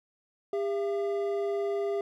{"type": "tone pair together", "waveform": "triangle", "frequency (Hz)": [401.5, 675.2], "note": ["G4", "E5"], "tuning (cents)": [41, 41], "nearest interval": "major sixth", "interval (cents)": 900, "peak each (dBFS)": [-26, -33], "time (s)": [0.53, 2.01], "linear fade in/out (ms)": 2, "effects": []}